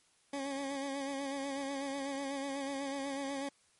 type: tone with vibrato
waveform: 20% pulse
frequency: 275.9 Hz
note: C#4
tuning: 8 cents flat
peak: -31 dBFS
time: 0.33-3.49 s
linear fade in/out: 5 ms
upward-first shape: sine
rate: 8.1 Hz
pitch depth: 42 cents each way
effects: white hiss -69 dBFS RMS until 3.79 s + MP3 48 kbps